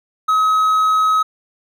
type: tone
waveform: triangle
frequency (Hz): 1275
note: D#6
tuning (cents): +42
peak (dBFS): -10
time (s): 0.28-1.23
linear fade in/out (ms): 10
effects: none